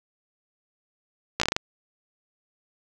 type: slowing click train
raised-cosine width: 0.2 ms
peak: -5 dBFS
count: 7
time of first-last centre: 1.4-1.565 s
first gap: 15 ms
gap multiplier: 1.24
effects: none